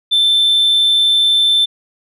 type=tone; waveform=sine; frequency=3544 Hz; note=A7; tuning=12 cents sharp; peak=-7 dBFS; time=0.11-1.66 s; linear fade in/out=20 ms; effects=tanh soft clip ceiling -8 dBFS